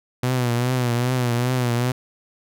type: tone with vibrato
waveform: sawtooth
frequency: 123.4 Hz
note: B2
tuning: 1 cent flat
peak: -15 dBFS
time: 0.23-1.92 s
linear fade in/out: 5 ms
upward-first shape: triangle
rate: 2.5 Hz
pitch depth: 81 cents each way
effects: none